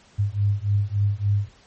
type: beating tone pair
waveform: sine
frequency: 100 / 103.5 Hz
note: G2 / G#2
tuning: +35 / -5 cents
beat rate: 3.5 Hz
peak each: -22 dBFS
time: 0.18-1.49 s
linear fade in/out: 20 ms
effects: pink hiss -54 dBFS RMS until 1.66 s + MP3 32 kbps